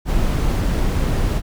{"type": "noise", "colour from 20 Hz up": "brown", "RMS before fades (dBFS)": -18, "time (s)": [0.05, 1.42], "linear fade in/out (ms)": 50, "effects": []}